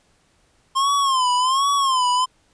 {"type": "tone with vibrato", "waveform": "square", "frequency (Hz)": 1056, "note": "C6", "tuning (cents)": 16, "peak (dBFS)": -17, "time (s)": [0.75, 2.26], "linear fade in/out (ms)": 20, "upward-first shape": "sine", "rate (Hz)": 1.3, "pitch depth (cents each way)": 120, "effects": ["pink hiss -61 dBFS RMS until 2.53 s", "resampled to 22050 Hz"]}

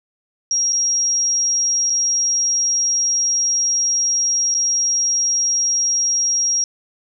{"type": "tone with dropouts", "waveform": "sine", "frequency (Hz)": 5630, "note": "F8", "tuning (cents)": 13, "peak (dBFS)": -15, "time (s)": [0.51, 6.64], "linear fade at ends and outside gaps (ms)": 1, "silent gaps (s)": [[0.724, 0.729], [1.898, 1.902], [4.542, 4.548]], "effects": []}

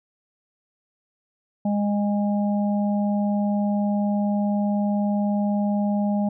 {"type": "harmonic tone", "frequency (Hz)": 204.9, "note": "G#3", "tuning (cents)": -23, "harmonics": [1, 3, 4], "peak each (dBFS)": [-20, -30, -32], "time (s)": [1.65, 6.29], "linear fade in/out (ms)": 5, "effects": []}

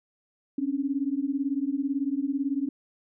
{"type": "beating tone pair", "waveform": "sine", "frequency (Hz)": [268.3, 286.3], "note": ["C4", "D4"], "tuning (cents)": [44, -44], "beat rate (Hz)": 18, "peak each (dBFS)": -28, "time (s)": [0.58, 2.69], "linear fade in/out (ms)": 5, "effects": []}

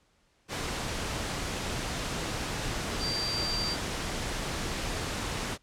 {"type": "tone in noise", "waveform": "sine", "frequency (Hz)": 4699, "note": "D8", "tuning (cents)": 0, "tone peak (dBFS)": -30, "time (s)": [2.99, 3.77], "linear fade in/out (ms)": 50, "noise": "pink", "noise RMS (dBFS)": -33, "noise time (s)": [0.48, 5.58], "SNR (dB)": 0, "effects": ["pink hiss -68 dBFS RMS until 5.62 s", "low-pass 8000 Hz 12 dB/octave"]}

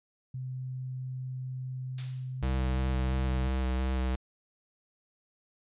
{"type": "tone", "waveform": "sine", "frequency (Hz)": 128.9, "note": "C3", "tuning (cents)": -26, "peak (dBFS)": -34, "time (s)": [0.34, 3.48], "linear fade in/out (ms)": 5}
{"type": "noise with exponential decay", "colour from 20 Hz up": "blue", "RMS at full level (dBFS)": -35, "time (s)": [1.98, 2.44], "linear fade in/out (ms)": 2, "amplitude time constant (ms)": 100}
{"type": "tone with vibrato", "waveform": "square", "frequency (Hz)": 64.4, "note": "C2", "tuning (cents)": -27, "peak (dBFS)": -28, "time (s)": [2.42, 4.16], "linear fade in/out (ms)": 10, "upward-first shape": "square", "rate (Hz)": 2.9, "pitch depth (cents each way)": 14}
{"effects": ["resampled to 8000 Hz"]}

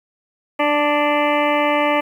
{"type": "harmonic tone with a mistuned harmonic", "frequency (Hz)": 293.7, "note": "D4", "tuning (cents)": 0, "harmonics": [1, 2, 3, 4, 6, 7, 8, 9, 10], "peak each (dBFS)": [-22, -19, -21, -23, -29, -25, -27, -32, -31], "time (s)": [0.59, 2.01], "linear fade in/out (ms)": 10, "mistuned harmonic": 1, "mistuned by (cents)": 15, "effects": ["8-bit"]}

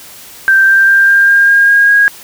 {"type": "tone with pitch steps", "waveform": "sine", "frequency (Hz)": [1568, 1578, 1588.1, 1598.2, 1608.4, 1618.6, 1628.9, 1639.3], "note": ["G6", "G6", "G6", "G6", "G6", "G#6", "G#6", "G#6"], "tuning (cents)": [0, 11, 22, 33, 44, -45, -34, -23], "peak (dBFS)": -4, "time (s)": [0.48, 2.08], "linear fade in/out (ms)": 0, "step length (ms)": 200, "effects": ["white hiss -34 dBFS RMS until 2.23 s"]}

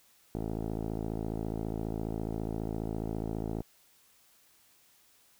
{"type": "tone with low-pass filter", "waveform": "10% pulse", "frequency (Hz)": 54.7, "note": "A1", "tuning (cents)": -9, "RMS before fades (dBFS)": -35, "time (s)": [0.35, 3.62], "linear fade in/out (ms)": 0, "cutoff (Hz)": 550, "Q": 2.6, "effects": ["white hiss -64 dBFS RMS until 5.39 s"]}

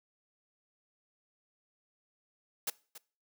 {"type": "noise with echo", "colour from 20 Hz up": "white", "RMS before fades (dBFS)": -33, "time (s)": [2.67, 2.7], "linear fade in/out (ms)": 5, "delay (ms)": 280, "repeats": 1, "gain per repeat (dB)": -15, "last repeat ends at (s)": 2.98, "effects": ["noise-tail reverb RT60 0.4 s tail -22 dB re dry", "high-pass 200 Hz 12 dB/octave"]}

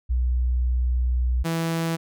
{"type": "tone pair in turn", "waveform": ["sine", "sawtooth"], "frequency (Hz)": [61.74, 164.83], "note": ["B1", "E3"], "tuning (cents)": [0, 0], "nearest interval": "octave + perfect fourth", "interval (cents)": 1700, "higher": "second", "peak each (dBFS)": -19, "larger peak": "neither", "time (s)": [[0.09, 1.44], [1.44, 1.97]], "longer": "first", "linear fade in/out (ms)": 20, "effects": []}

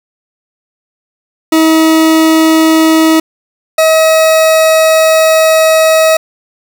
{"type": "tone pair in turn", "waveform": "40% pulse", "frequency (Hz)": [319.8, 638.2], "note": ["D#4", "D#5"], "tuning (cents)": [48, 44], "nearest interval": "octave", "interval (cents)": 1196, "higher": "second", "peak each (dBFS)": -4, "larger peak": "neither", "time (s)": [[1.52, 3.2], [3.78, 6.17]], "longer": "second", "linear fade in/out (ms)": 5, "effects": ["7-bit"]}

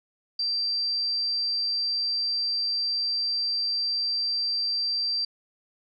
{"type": "tone", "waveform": "sine", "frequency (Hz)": 4699, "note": "D8", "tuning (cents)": 0, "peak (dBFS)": -24, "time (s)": [0.39, 5.25], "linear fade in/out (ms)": 5, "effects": []}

